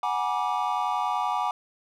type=chord; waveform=triangle; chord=G# half-diminished seventh; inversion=third; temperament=equal with one note detuned; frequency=740 / 830.6 / 963 / 1174.7 Hz; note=F#5 / G#5 / B5 / D6; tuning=0 / 0 / -44 / 0 cents; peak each=-28 dBFS; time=0.03-1.51 s; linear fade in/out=2 ms; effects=none